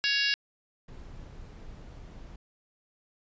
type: harmonic tone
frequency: 558 Hz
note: C#5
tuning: 11 cents sharp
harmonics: 3 / 4 / 5 / 6 / 7 / 8 / 9 / 10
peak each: -30 / -37 / -29 / -38 / -34 / -35 / -31 / -41 dBFS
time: 0.04-0.34 s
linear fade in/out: 0 ms
type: noise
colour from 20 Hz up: brown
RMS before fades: -45 dBFS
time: 0.88-2.36 s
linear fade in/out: 5 ms
effects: resampled to 16000 Hz